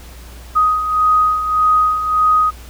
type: beating tone pair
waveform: sine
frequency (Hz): 1250 / 1251.7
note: D#6 / D#6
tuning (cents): +8 / +10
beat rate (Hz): 1.7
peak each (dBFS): -19 / -12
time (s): 0.55-2.51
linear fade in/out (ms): 20
effects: added 60 Hz sine -34 dBFS peak until 2.69 s + pink hiss -41 dBFS RMS until 2.69 s